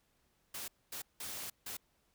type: noise bursts at uneven times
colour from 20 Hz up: white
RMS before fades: -43 dBFS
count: 4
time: 0.54-0.68 / 0.92-1.02 / 1.2-1.5 / 1.66-1.77 s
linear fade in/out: 5 ms
effects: pink hiss -75 dBFS RMS until 2.14 s